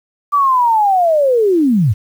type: linear sweep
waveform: sine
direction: down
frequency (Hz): 1174.7 to 88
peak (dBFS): -9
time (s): 0.32-1.94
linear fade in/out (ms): 20
effects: 7-bit